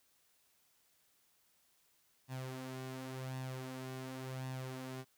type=tone with flanger; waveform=sawtooth; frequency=130.2 Hz; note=C3; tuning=8 cents flat; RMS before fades=-44 dBFS; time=2.28-5.05 s; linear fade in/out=50 ms; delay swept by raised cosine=1.1 to 5 ms; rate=0.91 Hz; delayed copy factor=+0.55; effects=white hiss -73 dBFS RMS until 5.17 s